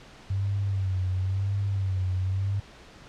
sine tone with vibrato, 96 Hz, G2, 36 cents flat, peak -24 dBFS, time 0.3-2.6 s, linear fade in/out 5 ms, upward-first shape sine, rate 0.97 Hz, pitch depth 69 cents each way, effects pink hiss -49 dBFS RMS until 3.08 s + low-pass 5000 Hz 12 dB/octave

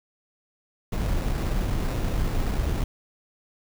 brown noise with sample-and-hold, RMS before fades -25 dBFS, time 0.92-2.84 s, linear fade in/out 5 ms, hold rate 3150 Hz, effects none

